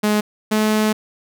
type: tone pair in turn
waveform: sawtooth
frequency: 210.6 / 215.1 Hz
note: G#3 / A3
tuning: +24 / -39 cents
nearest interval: unison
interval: 37 cents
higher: second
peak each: -11 dBFS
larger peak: neither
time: 0.03-0.21 / 0.51-0.93 s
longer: second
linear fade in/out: 10 ms
effects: none